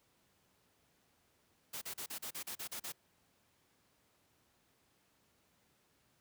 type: noise bursts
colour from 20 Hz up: white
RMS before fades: -43 dBFS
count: 10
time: 1.73-2.923 s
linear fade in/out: 10 ms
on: 86 ms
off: 37 ms
effects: pink hiss -73 dBFS RMS until 6.2 s + high-pass 80 Hz 12 dB/octave